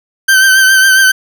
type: tone with vibrato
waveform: 40% pulse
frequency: 1548 Hz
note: G6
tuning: 22 cents flat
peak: -4 dBFS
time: 0.28-1.12 s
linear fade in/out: 10 ms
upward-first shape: triangle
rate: 7.3 Hz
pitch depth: 39 cents each way
effects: none